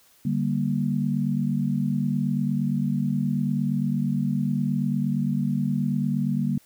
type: chord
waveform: sine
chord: G minor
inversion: second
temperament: just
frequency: 147 / 196 / 235.2 Hz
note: D3 / G3 / Bb3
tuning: +2 / 0 / +16 cents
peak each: -26 dBFS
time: 0.25-6.58 s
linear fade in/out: 5 ms
effects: white hiss -58 dBFS RMS until 6.65 s